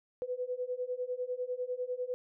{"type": "beating tone pair", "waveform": "sine", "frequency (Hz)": [493.9, 503.9], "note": ["B4", "B4"], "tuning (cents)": [0, 35], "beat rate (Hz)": 10, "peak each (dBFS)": [-37, -36], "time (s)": [0.22, 2.14], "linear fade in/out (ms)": 0, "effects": []}